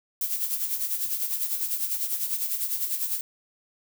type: noise with tremolo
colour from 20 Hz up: violet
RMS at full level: -26 dBFS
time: 0.21-3.21 s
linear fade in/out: 2 ms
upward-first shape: sine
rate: 10 Hz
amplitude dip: 60%
effects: none